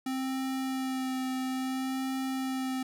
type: tone with vibrato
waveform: square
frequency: 261.6 Hz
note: C4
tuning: in tune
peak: -31 dBFS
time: 0.06-2.83 s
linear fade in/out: 5 ms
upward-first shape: sine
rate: 0.59 Hz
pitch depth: 16 cents each way
effects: none